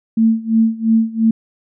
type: tone with tremolo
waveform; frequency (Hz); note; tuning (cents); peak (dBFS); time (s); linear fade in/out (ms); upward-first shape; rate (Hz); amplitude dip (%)
sine; 224.3; A3; +34; -8; 0.17-1.31; 5; sine; 2.9; 90
effects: none